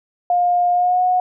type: tone with pitch glide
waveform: sine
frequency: 709 to 729.8 Hz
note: F5 to F#5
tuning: +26 to -24 cents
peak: -13 dBFS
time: 0.3-1.2 s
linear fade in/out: 2 ms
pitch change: +50 cents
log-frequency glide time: 0.72-1.02 s
effects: none